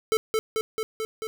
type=tone with echo; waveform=square; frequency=440 Hz; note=A4; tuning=in tune; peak=-20 dBFS; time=0.12-0.17 s; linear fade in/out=0 ms; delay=220 ms; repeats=5; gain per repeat=-2 dB; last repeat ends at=1.27 s; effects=none